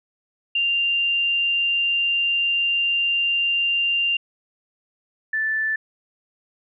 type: tone pair in turn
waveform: sine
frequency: 2787 / 1757.5 Hz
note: F7 / A6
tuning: -4 / -2 cents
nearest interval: minor sixth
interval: 798 cents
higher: first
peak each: -18 / -20 dBFS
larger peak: first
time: 0.55-4.17 / 5.33-5.76 s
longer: first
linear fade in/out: 5 ms
effects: none